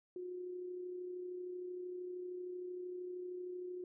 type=tone with amplitude modulation; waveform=sine; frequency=361 Hz; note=F#4; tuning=43 cents flat; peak=-40 dBFS; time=0.16-3.84 s; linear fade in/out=2 ms; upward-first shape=sine; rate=33 Hz; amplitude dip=35%; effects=none